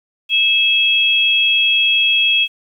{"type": "tone pair together", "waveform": "sine", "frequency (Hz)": [2613, 3289], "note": ["E7", "G#7"], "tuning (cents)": [-16, -18], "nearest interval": "major third", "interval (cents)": 398, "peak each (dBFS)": -14, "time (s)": [0.29, 2.48], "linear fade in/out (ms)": 50, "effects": ["8-bit"]}